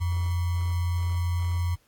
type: tone with sample-and-hold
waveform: sine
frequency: 87.31 Hz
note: F2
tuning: in tune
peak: -23 dBFS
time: 0-1.76 s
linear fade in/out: 20 ms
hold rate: 1050 Hz
effects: pink hiss -65 dBFS RMS until 1.87 s + AAC 64 kbps